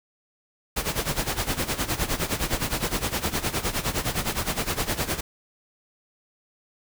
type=noise with tremolo; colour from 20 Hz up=pink; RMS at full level=-24 dBFS; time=0.76-5.21 s; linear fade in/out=10 ms; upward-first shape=sine; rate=9.7 Hz; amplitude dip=80%; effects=none